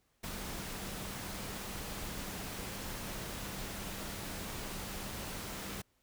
sine tone in noise, 196 Hz, G3, in tune, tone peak -50 dBFS, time 0.23-5.82 s, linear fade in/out 10 ms, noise pink, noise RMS -42 dBFS, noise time 0.23-5.82 s, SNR -11 dB, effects pink hiss -75 dBFS RMS until 6.02 s

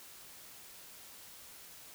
silence, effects white hiss -53 dBFS RMS until 1.94 s

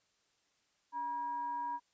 sine tone with frequency modulation, 959 Hz, A#5, 49 cents sharp, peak -35 dBFS, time 0.92-1.8 s, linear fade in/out 50 ms, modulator 674 Hz, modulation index 0.22, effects white hiss -75 dBFS RMS until 1.93 s + resampled to 16000 Hz

